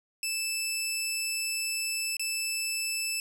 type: tone with dropouts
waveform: 15% pulse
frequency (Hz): 2635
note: E7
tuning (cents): -1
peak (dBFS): -22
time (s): 0.23-3.2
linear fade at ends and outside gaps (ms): 1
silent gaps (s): 2.168-2.195
effects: none